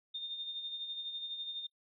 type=tone with tremolo; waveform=sine; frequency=3639 Hz; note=A#7; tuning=42 cents flat; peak=-36 dBFS; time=0.14-1.67 s; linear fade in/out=10 ms; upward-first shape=sine; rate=12 Hz; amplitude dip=50%; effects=noise-tail reverb RT60 0.1 s tail -21 dB re dry